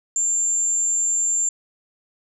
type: tone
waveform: sine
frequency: 7290 Hz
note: A#8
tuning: 40 cents flat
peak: -18 dBFS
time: 0.16-1.49 s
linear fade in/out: 2 ms
effects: none